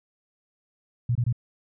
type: tone bursts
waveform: sine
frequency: 120 Hz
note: B2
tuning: 49 cents flat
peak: -20 dBFS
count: 3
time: 1.09-1.327 s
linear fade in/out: 5 ms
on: 63 ms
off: 24 ms
effects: none